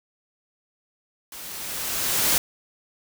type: noise with level ramp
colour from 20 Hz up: white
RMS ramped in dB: -39 to -19 dBFS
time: 1.32-2.38 s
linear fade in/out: 2 ms
effects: none